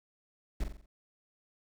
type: noise with echo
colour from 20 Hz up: brown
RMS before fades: -31 dBFS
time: 0.6-0.64 s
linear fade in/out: 5 ms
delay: 44 ms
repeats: 5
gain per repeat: -6 dB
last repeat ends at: 0.86 s
effects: none